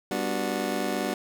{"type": "chord", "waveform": "25% pulse", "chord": "G major seventh", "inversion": "none", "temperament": "just", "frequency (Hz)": [196, 245, 294, 367.5], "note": ["G3", "B3", "D4", "F#4"], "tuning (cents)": [0, -14, 2, -12], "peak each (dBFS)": -29, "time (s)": [0.11, 1.14], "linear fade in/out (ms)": 2, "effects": []}